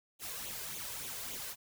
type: noise with flanger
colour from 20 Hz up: white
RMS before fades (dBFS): -42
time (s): 0.19-1.56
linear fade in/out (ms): 50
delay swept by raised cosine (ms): 0.29 to 1.99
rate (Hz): 3.5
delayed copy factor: +0.65
effects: none